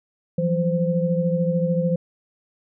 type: tone cluster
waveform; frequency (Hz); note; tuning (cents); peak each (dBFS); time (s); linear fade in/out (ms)
sine; 168.1 / 181.6 / 517; E3 / F#3 / C5; +34 / -32 / -21; -21 / -26 / -23; 0.38-1.96; 5
effects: none